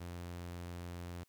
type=tone; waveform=sawtooth; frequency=87.31 Hz; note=F2; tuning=in tune; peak=-39 dBFS; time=0-1.24 s; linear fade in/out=10 ms; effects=white hiss -75 dBFS RMS until 1.28 s